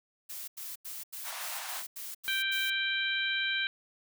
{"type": "noise bursts", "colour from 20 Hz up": "blue", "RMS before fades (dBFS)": -41, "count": 9, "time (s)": [0.29, 2.704], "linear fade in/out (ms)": 10, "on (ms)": 190, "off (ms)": 88}
{"type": "high-pass noise", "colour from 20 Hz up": "pink", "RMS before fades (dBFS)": -40, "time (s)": [1.23, 1.84], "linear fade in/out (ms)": 50, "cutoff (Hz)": 670, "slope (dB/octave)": 48}
{"type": "harmonic tone", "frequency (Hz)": 784, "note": "G5", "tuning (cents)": 0, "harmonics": [2, 3, 4, 5], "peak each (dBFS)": [-32, -34, -35, -36], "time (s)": [2.28, 3.67], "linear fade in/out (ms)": 0}
{"effects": []}